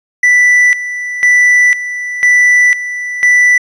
triangle tone with tremolo, 1975.5 Hz, B6, in tune, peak -3 dBFS, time 0.23-3.58 s, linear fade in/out 5 ms, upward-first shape square, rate 1 Hz, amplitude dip 75%, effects resampled to 22050 Hz

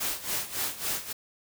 white noise with tremolo, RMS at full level -29 dBFS, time 0-1.13 s, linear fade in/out 10 ms, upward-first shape sine, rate 3.6 Hz, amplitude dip 80%, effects none

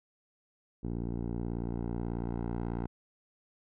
10% pulse tone with low-pass filter sweep, 58.27 Hz, A#1, in tune, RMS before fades -35 dBFS, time 0.83-2.87 s, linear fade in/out 10 ms, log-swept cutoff 400 to 1000 Hz, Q 0.8, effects none

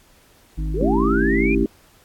harmonic tone, 51.91 Hz, G#1, in tune, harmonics 1 / 3 / 5 / 6, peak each -22 / -29 / -39 / -35 dBFS, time 0.57-1.65 s, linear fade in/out 20 ms
sine linear sweep, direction up, 329.2 to 2477 Hz, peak -23 dBFS, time 0.74-1.55 s, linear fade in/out 5 ms
sine chord, A dominant seventh, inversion none, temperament equal, 220 / 277.2 / 329.6 / 392 Hz, A3 / C#4 / E4 / G4, 0 / 0 / 0 / 0 cents, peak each -22 dBFS, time 0.81-1.66 s, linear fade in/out 2 ms
effects pink hiss -54 dBFS RMS until 2.04 s + AAC 64 kbps

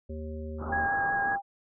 harmonic tone, 77.8 Hz, D#2, in tune, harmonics 1 / 3 / 5 / 7, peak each -36 / -41 / -43 / -44 dBFS, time 0.09-0.87 s, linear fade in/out 10 ms
white low-pass noise, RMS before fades -39 dBFS, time 0.58-1.39 s, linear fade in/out 50 ms, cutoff 1400 Hz, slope 96 dB/octave
sine tone, 796 Hz, G5, 26 cents sharp, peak -28 dBFS, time 0.68-1.42 s, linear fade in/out 50 ms
sine tone with vibrato, 1645 Hz, G#6, 17 cents flat, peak -28 dBFS, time 0.72-1.36 s, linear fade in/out 10 ms, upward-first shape sine, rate 5.5 Hz, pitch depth 17 cents each way
effects none

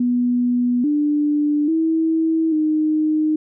sine tone with pitch steps, 244.8 / 295.5 / 322.9 / 308.8 Hz, B3 / D4 / E4 / D#4, -15 / +11 / -36 / -13 cents, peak -15 dBFS, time 0-3.36 s, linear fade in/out 5 ms, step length 840 ms, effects none

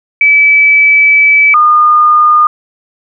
sine tone pair in turn, 2300 / 1218.4 Hz, D7 / D#6, -37 / -37 cents, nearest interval major seventh, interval 1100 cents, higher first, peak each -3 / -3 dBFS, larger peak neither, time 0.21-1.54 / 1.54-2.47 s, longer first, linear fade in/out 2 ms, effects none

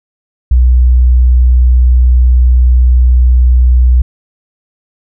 sine tone, 61.9 Hz, B1, 5 cents sharp, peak -3 dBFS, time 0.51-4.02 s, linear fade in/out 5 ms, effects none

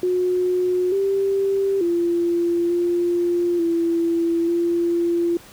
sine tone with pitch steps, 362.9 / 392.1 / 343.5 / 348.4 / 336 / 342.4 Hz, F#4 / G4 / F4 / F4 / E4 / F4, -34 / 0 / -29 / -4 / +33 / -34 cents, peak -17 dBFS, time 0.03-5.37 s, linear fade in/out 2 ms, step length 890 ms, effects pink hiss -45 dBFS RMS until 5.52 s + high-pass 60 Hz 12 dB/octave

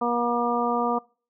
harmonic tone, 239.2 Hz, A#3, 45 cents sharp, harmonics 1 / 2 / 3 / 4 / 5, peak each -28 / -28 / -28 / -28 / -28 dBFS, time 0.01-0.99 s, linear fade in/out 10 ms, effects noise-tail reverb RT60 0.4 s tail -25 dB re dry

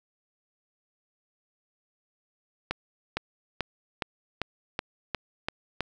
accelerating click train, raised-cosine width 0.3 ms, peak -12 dBFS, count 9, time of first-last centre 2.71-5.807 s, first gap 460 ms, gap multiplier 0.95, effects none

